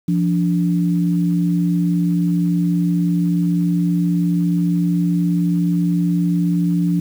sine tone pair together, 173 / 292.1 Hz, F3 / D4, -16 / -9 cents, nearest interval major sixth, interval 907 cents, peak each -15 / -21 dBFS, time 0.08-7 s, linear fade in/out 5 ms, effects 7-bit

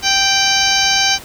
harmonic tone with a mistuned harmonic, 784 Hz, G5, in tune, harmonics 1 / 2 / 3 / 4 / 5 / 6 / 7 / 8, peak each -20 / -20 / -20 / -20 / -20 / -20 / -20 / -20 dBFS, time 0.02-1.19 s, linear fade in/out 50 ms, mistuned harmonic 4, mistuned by -46 cents, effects pink hiss -35 dBFS RMS until 1.24 s

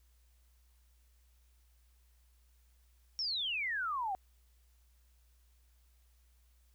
sine exponential sweep, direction down, 5588 to 740 Hz, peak -33 dBFS, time 3.19-4.15 s, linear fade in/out 0 ms, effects added 60 Hz sine -64 dBFS peak until 6.74 s + white hiss -75 dBFS RMS until 6.74 s

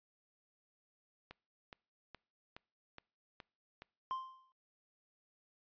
click train, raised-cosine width 0.3 ms, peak -33 dBFS, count 7, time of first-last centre 1.31-3.82 s, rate 2.39 Hz
triangle tone with exponential decay, 1046.5 Hz, C6, in tune, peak -32 dBFS, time 4.11-4.52 s, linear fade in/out 0 ms, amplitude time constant 88 ms
effects noise-tail reverb RT60 0.5 s tail -26 dB re dry + resampled to 11025 Hz

